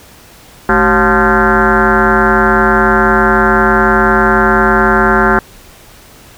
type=tone with frequency modulation; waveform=sine; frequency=880 Hz; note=A5; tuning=in tune; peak=-6 dBFS; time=0.69-5.39 s; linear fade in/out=2 ms; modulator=166 Hz; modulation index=4.6; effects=pink hiss -39 dBFS RMS until 6.37 s